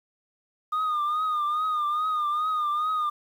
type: tone with vibrato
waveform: sine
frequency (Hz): 1223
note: D#6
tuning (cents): -30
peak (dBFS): -21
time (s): 0.72-3.1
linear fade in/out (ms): 10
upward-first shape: triangle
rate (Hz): 2.4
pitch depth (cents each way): 71
effects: tanh soft clip ceiling -22 dBFS + 9-bit